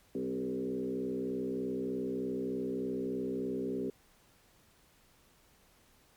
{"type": "tone with frequency modulation", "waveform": "sine", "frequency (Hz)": 329.8, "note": "E4", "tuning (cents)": 1, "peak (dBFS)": -32, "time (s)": [0.15, 3.9], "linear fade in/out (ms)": 2, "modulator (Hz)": 63.3, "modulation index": 2, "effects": ["pink hiss -65 dBFS RMS until 6.16 s", "MP3 96 kbps"]}